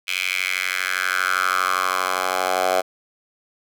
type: tone with high-pass filter sweep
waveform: 10% pulse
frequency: 92.5 Hz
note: F#2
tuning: in tune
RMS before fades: -22 dBFS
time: 0.07-2.82 s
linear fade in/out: 20 ms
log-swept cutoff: 2600 to 680 Hz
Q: 4.1
effects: none